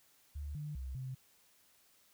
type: tone with pitch steps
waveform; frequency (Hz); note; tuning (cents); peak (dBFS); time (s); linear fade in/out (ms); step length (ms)
sine; 72.7 / 149.2 / 65.2 / 130.3; D2 / D3 / C2 / C3; -17 / +28 / -5 / -7; -39; 0.35-1.15; 10; 200
effects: white hiss -68 dBFS RMS until 2.13 s